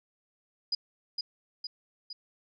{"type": "tone with echo", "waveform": "sine", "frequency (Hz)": 4927, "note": "D#8", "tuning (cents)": -18, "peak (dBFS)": -26, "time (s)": [0.72, 0.75], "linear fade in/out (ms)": 5, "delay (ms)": 460, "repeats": 3, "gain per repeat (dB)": -4, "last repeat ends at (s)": 2.13, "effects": []}